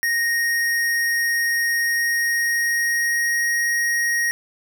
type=tone with pitch glide; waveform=square; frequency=1864.7 to 1877.7 Hz; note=A#6 to A#6; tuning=0 to +12 cents; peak=-19 dBFS; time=0.03-4.31 s; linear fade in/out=0 ms; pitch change=+12 cents; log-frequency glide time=1.79-3.51 s; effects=none